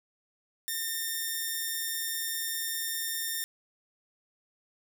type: tone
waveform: 5% pulse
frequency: 1815 Hz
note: A#6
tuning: 47 cents flat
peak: -20 dBFS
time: 0.68-3.44 s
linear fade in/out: 0 ms
effects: none